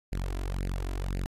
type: tone with flanger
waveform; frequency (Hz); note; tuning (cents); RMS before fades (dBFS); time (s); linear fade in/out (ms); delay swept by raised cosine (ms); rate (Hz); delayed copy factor
sawtooth; 46.13; F#1; -4; -32; 0.12-1.26; 0; 0.42 to 3.02; 1.9; +1
effects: resampled to 32000 Hz